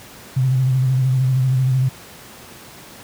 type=tone with vibrato; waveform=sine; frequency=130 Hz; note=C3; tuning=11 cents flat; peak=-13 dBFS; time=0.36-1.89 s; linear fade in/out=10 ms; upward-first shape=square; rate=13 Hz; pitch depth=37 cents each way; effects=pink hiss -40 dBFS RMS until 3.03 s + high-pass 80 Hz 12 dB/octave